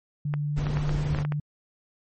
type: tone with pitch glide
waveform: sine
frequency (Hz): 146.83 to 148.02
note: D3 to D3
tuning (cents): 0 to +14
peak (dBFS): -25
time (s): 0.25-1.4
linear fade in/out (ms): 5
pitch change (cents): +14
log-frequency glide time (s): 0.4-0.98
type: clicks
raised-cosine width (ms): 0.5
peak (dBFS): -18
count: 8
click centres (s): 0.339 / 0.668 / 0.771 / 0.893 / 1.148 / 1.187 / 1.25 / 1.322
type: noise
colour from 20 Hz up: brown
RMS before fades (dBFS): -30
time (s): 0.56-1.24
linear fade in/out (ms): 20
effects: MP3 32 kbps